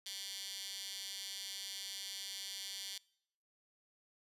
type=tone with high-pass filter; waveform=15% pulse; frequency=195.5 Hz; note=G3; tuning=4 cents flat; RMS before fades=-45 dBFS; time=0.06-2.98 s; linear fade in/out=2 ms; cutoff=3800 Hz; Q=2.3; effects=noise-tail reverb RT60 0.7 s tail -24 dB re dry + resampled to 32000 Hz